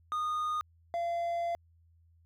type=tone pair in turn; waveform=triangle; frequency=1230 / 685.1 Hz; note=D#6 / F5; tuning=-20 / -33 cents; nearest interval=minor seventh; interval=1013 cents; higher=first; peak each=-28 dBFS; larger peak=neither; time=0.12-0.61 / 0.94-1.55 s; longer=second; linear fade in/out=0 ms; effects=added 83 Hz sine -61 dBFS peak until 2.25 s